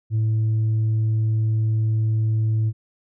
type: tone with tanh clipping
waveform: sine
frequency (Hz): 110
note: A2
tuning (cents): 0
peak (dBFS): -18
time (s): 0.1-2.73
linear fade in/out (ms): 50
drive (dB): 1
effects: none